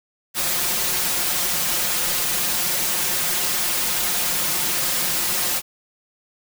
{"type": "noise with comb filter", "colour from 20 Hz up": "white", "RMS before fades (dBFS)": -22, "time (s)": [0.34, 5.62], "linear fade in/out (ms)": 50, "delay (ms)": 5.6, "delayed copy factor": 0.9, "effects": []}